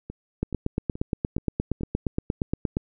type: two click trains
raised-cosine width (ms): 3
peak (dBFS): -22 / -11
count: 5 / 21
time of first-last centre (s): 0.1-1.809 / 0.43-2.769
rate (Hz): 2.34 / 8.55
effects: none